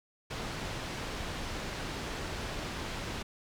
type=low-pass noise; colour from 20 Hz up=pink; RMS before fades=-38 dBFS; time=0.3-3.23 s; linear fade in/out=10 ms; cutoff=5300 Hz; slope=12 dB/octave; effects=none